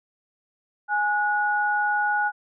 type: tone pair together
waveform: sine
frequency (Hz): 832.1 / 1458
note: G#5 / F#6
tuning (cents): +3 / -26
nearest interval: minor seventh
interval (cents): 971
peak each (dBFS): -23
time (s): 0.88-2.32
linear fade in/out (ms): 50
effects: none

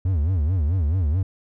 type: tone with vibrato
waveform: triangle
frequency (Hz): 83.2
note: E2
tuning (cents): +17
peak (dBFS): -16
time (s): 0.05-1.23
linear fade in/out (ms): 5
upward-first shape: sine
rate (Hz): 4.6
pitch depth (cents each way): 260
effects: none

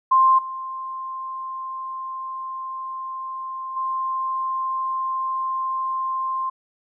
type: tone with level steps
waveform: sine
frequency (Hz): 1051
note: C6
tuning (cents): +7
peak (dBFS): -12 / -28 / -22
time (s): 0.11-6.5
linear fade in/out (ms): 10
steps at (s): 0.38 / 3.76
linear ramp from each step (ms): 10
effects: none

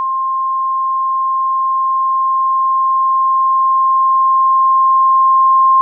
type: tone with level ramp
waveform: sine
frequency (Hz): 1058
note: C6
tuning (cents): +19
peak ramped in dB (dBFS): -14 to -6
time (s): 0-5.81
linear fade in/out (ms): 0
effects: none

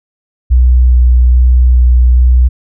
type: tone with vibrato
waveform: sine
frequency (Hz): 61.74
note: B1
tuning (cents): 0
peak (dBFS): -3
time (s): 0.5-2.49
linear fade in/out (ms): 20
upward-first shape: square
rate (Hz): 1.2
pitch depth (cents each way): 10
effects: none

